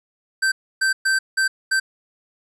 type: tone bursts at uneven times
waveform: square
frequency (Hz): 1555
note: G6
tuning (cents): -14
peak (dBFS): -17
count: 5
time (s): 0.42-0.52 / 0.81-0.93 / 1.05-1.19 / 1.37-1.48 / 1.71-1.8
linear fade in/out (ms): 10
effects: resampled to 24000 Hz + 9-bit